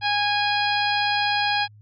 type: harmonic tone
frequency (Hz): 824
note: G#5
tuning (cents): -14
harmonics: 1 / 2 / 3 / 4 / 5 / 6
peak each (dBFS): -23 / -26 / -28 / -29 / -30 / -31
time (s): 0.01-1.68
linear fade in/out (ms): 50
effects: added 105 Hz sine -46 dBFS peak until 1.81 s